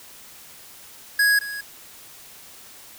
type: tone with echo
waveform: square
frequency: 1661.2 Hz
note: G#6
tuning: in tune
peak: -16 dBFS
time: 1.19-1.39 s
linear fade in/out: 5 ms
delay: 220 ms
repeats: 1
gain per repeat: -14 dB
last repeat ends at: 1.61 s
effects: white hiss -45 dBFS RMS until 2.98 s